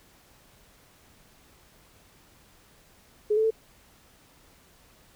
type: tone with pitch steps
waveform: sine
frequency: 421.8 / 438.2 / 444.3 Hz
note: G#4 / A4 / A4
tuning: +27 / -7 / +17 cents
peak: -20 dBFS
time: 3.3-3.507 s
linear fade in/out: 10 ms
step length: 69 ms
effects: pink hiss -58 dBFS RMS until 5.15 s